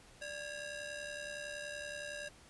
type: ring-modulated tone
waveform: sawtooth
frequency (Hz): 1108.7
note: C#6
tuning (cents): 0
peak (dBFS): -35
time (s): 0.21-2.29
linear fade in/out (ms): 10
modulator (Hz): 519
effects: pink hiss -60 dBFS RMS until 2.49 s + resampled to 24000 Hz